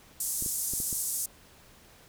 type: band-pass noise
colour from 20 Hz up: pink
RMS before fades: -32 dBFS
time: 0.2-1.26 s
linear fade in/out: 5 ms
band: 7300 to 13000 Hz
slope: 24 dB/octave
type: clicks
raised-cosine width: 3 ms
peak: -27 dBFS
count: 5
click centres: 0.424 / 0.462 / 0.736 / 0.802 / 0.928 s
effects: pink hiss -56 dBFS RMS until 2.08 s